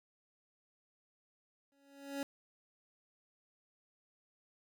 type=tone with exponential growth; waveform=25% pulse; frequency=278.8 Hz; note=C#4; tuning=10 cents sharp; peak=-31 dBFS; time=1.72-2.23 s; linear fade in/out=1 ms; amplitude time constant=110 ms; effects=none